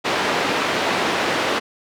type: band-pass noise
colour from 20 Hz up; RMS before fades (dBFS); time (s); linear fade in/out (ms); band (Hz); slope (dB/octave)
pink; -21; 0.04-1.6; 20; 320 to 3400; 12
effects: none